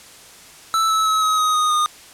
square tone with pitch steps, 1318.5 / 1302.6 / 1286.9 / 1271.4 / 1256.1 / 1240.9 / 1225.9 Hz, E6 / E6 / E6 / D#6 / D#6 / D#6 / D#6, 0 / -21 / -42 / +37 / +16 / -5 / -26 cents, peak -16 dBFS, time 0.74-1.86 s, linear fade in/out 0 ms, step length 160 ms, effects white hiss -43 dBFS RMS until 2.13 s + low-pass 10000 Hz 12 dB/octave

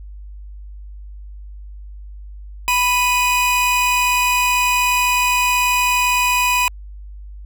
45% pulse tone pair together, 987.8 / 2489 Hz, B5 / D#7, 0 / 0 cents, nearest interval octave + major third, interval 1600 cents, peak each -17 dBFS, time 2.68-6.68 s, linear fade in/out 0 ms, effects added 50 Hz sine -32 dBFS peak until 7.45 s

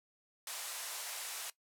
white band-pass noise, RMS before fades -43 dBFS, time 0.47-1.5 s, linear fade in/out 2 ms, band 540 to 12000 Hz, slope 24 dB/octave, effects noise-tail reverb RT60 0.1 s tail -18 dB re dry

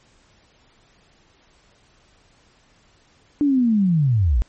sine linear sweep, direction down, 298.4 to 46.98 Hz, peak -14 dBFS, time 3.41-4.42 s, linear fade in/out 0 ms, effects pink hiss -57 dBFS RMS until 4.48 s + MP3 32 kbps

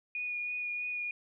sine tone with vibrato, 2454 Hz, D#7, 25 cents flat, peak -33 dBFS, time 0.15-1.11 s, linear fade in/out 2 ms, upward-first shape triangle, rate 3.1 Hz, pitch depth 16 cents each way, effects none

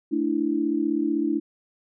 sine chord, A suspended fourth, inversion none, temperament equal, 220 / 293.7 / 329.6 Hz, A3 / D4 / E4, 0 / 0 / 0 cents, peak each -30 / -24 / -25 dBFS, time 0.11-1.4 s, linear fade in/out 20 ms, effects none

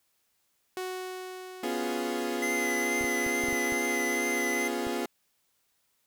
sawtooth tone with exponential decay, 370 Hz, F#4, in tune, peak -28 dBFS, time 0.77-4.04 s, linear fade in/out 1 ms, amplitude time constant 710 ms
30% pulse chord, C# dominant seventh, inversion third, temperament equal, 246.9 / 277.2 / 349.2 / 415.3 Hz, B3 / C#4 / E#4 / G#4, 0 / 0 / 0 / 0 cents, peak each -32 / -35 / -31 / -33 dBFS, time 1.63-5.06 s, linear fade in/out 5 ms
square tone with vibrato, 2046 Hz, C7, 39 cents flat, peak -30 dBFS, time 2.42-4.68 s, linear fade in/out 5 ms, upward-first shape triangle, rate 2.3 Hz, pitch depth 30 cents each way
clicks, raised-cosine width 5 ms, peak -31 dBFS, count 8, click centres 3.011 / 3.042 / 3.265 / 3.438 / 3.485 / 3.528 / 3.723 / 4.869 s
effects white hiss -73 dBFS RMS until 6.06 s

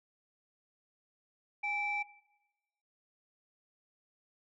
sine tone pair together, 823.8 / 2330 Hz, G#5 / D7, -14 / -14 cents, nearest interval octave + tritone, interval 1800 cents, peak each -37 / -33 dBFS, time 1.63-2.03 s, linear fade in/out 10 ms, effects noise-tail reverb RT60 1.0 s tail -18 dB re dry + tanh soft clip ceiling -25 dBFS

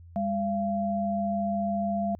sine tone pair together, 201.9 / 684 Hz, G#3 / F5, -49 / -36 cents, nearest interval octave + major sixth, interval 2113 cents, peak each -28 dBFS, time 0.16-2.15 s, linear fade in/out 0 ms, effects added 85 Hz sine -46 dBFS peak until 2.19 s

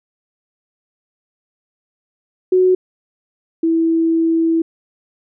sine tone pair in turn, 369.1 / 328 Hz, F#4 / E4, -4 / -9 cents, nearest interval major second, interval 205 cents, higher first, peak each -9 / -12 dBFS, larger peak first, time 2.52-2.75 / 3.63-4.62 s, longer second, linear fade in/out 5 ms, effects none

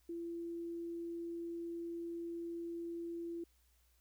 sine tone, 338.7 Hz, E4, 47 cents sharp, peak -40 dBFS, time 0.09-3.44 s, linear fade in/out 5 ms, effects added 60 Hz sine -70 dBFS peak until 4 s + white hiss -75 dBFS RMS until 4 s

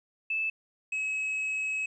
sine / triangle tone pair in turn, 2624 / 2566 Hz, E7 / E7, -9 / -47 cents, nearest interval unison, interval 38 cents, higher first, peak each -27 dBFS, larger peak neither, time 0.3-0.5 / 0.92-1.86 s, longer second, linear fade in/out 5 ms, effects resampled to 22050 Hz + 11-bit

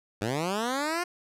10% pulse linear sweep, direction up, 97 to 360.4 Hz, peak -19 dBFS, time 0.21-1.04 s, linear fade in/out 10 ms, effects low-pass 11000 Hz 12 dB/octave

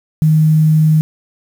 sine tone with quantisation, 156 Hz, D#3, 5 cents sharp, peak -7 dBFS, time 0.22-1.01 s, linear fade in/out 0 ms, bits 6, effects none

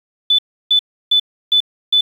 sine tone bursts, 3493 Hz, A7, 13 cents flat, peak -9 dBFS, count 5, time 0.3-2.01 s, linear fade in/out 5 ms, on 86 ms, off 320 ms, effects 7-bit

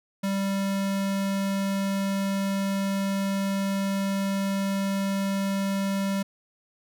square tone, 196 Hz, G3, in tune, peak -25 dBFS, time 0.23-6.23 s, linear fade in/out 10 ms, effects none

